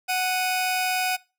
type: tone pair together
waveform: sawtooth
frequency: 740 / 2489 Hz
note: F#5 / D#7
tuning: 0 / 0 cents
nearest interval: octave + major sixth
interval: 2100 cents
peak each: -20 / -24 dBFS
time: 0.08-1.17 s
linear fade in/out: 20 ms
effects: noise-tail reverb RT60 0.3 s tail -23 dB re dry